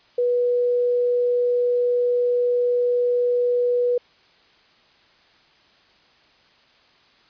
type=tone; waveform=sine; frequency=488.1 Hz; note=B4; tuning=20 cents flat; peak=-17 dBFS; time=0.18-3.98 s; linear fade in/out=5 ms; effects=white hiss -56 dBFS RMS until 7.29 s + resampled to 11025 Hz